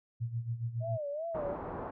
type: tone with tremolo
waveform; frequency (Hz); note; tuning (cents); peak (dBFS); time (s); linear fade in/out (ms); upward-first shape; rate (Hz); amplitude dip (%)
sine; 116.7; A#2; +2; -30; 0.2-0.98; 20; sine; 7.2; 75
type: tone with vibrato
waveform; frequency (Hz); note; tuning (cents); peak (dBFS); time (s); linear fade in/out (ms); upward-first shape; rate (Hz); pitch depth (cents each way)
sine; 619; D#5; -9; -34; 0.8-1.57; 50; sine; 2.6; 150
type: low-pass noise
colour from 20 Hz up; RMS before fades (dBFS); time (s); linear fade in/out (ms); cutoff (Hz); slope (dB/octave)
white; -40; 1.34-1.91; 10; 1000; 24
effects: none